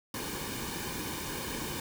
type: noise with comb filter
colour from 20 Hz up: pink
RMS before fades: -37 dBFS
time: 0.14-1.8 s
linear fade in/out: 2 ms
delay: 1.5 ms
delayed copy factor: -0.65
effects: none